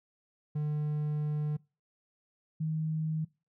triangle / sine tone pair in turn, 150 / 157.36 Hz, D3 / D#3, +37 / +20 cents, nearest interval minor second, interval 83 cents, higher second, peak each -27 / -29 dBFS, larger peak first, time 0.55-1.57 / 2.6-3.25 s, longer first, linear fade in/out 10 ms, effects noise-tail reverb RT60 0.3 s tail -23 dB re dry

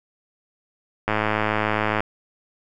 click train, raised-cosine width 0.5 ms, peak -6 dBFS, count 100, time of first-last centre 1.08-2.005 s, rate 107 Hz, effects none

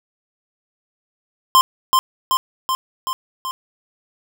square tone with echo, 1046.5 Hz, C6, in tune, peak -9 dBFS, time 1.55-1.61 s, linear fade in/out 0 ms, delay 380 ms, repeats 5, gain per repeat -3 dB, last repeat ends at 3.51 s, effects none

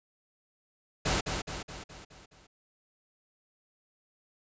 pink noise with echo, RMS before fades -28 dBFS, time 1.05-1.21 s, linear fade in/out 10 ms, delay 210 ms, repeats 6, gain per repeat -5 dB, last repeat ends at 2.47 s, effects resampled to 16000 Hz

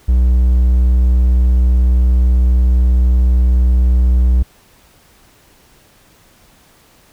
triangle tone, 61.8 Hz, B1, 2 cents sharp, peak -6 dBFS, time 0.08-4.43 s, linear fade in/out 10 ms, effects pink hiss -49 dBFS RMS until 7.12 s

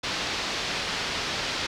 white low-pass noise, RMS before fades -30 dBFS, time 0.03-1.67 s, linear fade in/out 10 ms, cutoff 4900 Hz, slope 24 dB/octave, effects none

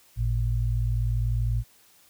sine tone pair together, 53.9 / 114.2 Hz, A1 / A#2, -35 / -35 cents, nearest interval octave + minor second, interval 1300 cents, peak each -25 dBFS, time 0.16-1.64 s, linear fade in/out 50 ms, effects white hiss -58 dBFS RMS until 2.09 s

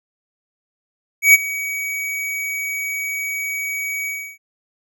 square tone with ADSR envelope, 2263 Hz, C#7, 35 cents sharp, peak -5 dBFS, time 1.22-4.38 s, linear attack 120 ms, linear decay 26 ms, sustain -18 dB, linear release 310 ms, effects none

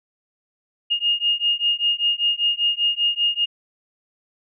sine beating tone pair, 2841 / 2846.1 Hz, F7 / F7, +29 / +32 cents, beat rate 5.1 Hz, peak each -21 dBFS, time 0.9-3.46 s, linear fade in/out 20 ms, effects none

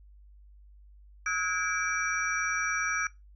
sine tone cluster, 1283 / 1453 / 1636 / 2314 / 5770 Hz, E6 / F#6 / G#6 / D7 / F#8, -47 / -32 / -26 / -26 / -44 cents, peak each -34 / -35 / -32 / -33 / -36 dBFS, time 1.26-3.07 s, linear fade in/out 2 ms, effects noise-tail reverb RT60 0.2 s tail -21 dB re dry + added 50 Hz sine -51 dBFS peak until 3.35 s

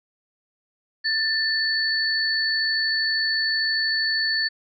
sine tone pair together, 1774 / 4461 Hz, A6 / C#8, +14 / +10 cents, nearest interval octave + major third, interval 1596 cents, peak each -23 dBFS, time 1.04-4.49 s, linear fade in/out 20 ms, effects none

